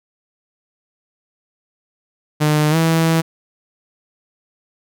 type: tone with pitch glide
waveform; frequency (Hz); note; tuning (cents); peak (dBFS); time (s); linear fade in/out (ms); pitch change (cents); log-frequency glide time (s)
sawtooth; 151.4 to 163.21; D#3 to E3; -47 to -17; -9; 2.4-3.22; 20; +130; 2.7-2.76
effects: none